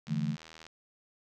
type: chord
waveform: sine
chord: D suspended second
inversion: none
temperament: equal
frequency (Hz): 146.83 / 164.81 / 220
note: D3 / E3 / A3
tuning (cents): 0 / 0 / 0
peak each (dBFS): -33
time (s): 0.07-0.37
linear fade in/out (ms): 50
type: click train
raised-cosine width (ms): 0.2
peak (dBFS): -31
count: 49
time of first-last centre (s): 0.07-0.666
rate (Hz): 80.5
effects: none